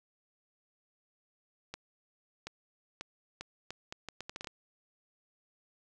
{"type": "accelerating click train", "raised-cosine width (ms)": 0.2, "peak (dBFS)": -23, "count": 13, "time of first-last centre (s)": [1.74, 4.472], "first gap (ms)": 730, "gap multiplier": 0.74, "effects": []}